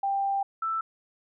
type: tone pair in turn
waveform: sine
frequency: 790 / 1324.8 Hz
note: G5 / E6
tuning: +13 / +8 cents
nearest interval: major sixth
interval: 895 cents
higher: second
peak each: -24 / -26 dBFS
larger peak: first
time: 0.03-0.43 / 0.62-0.81 s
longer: first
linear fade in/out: 5 ms
effects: none